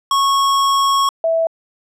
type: tone pair in turn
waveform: square / sine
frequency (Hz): 1100 / 655.9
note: C#6 / E5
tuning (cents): -14 / -9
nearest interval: major sixth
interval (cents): 895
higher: first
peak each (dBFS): -13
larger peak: neither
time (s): 0.11-1.09 / 1.24-1.47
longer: first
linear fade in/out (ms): 2
effects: low-pass 10000 Hz 12 dB/octave